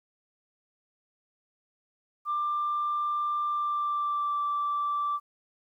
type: tone with pitch glide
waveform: sine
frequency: 1187 to 1167.3 Hz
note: D6 to D6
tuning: +18 to -11 cents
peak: -25 dBFS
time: 2.25-5.2 s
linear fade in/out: 50 ms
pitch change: -29 cents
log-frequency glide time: 3.44-4.41 s
effects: tanh soft clip ceiling -22 dBFS + 11-bit